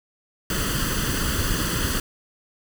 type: noise with comb filter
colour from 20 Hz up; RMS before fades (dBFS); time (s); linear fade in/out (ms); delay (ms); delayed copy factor
pink; -24; 0.5-2; 2; 0.65; +0.75
effects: none